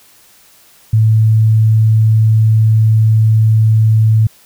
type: tone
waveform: sine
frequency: 110 Hz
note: A2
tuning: in tune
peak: -6 dBFS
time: 0.93-4.27 s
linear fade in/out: 5 ms
effects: white hiss -46 dBFS RMS until 4.45 s